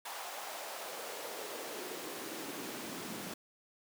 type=noise with high-pass filter sweep; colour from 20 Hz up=pink; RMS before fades=-43 dBFS; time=0.05-3.34 s; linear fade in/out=5 ms; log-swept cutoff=820 to 200 Hz; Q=2; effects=none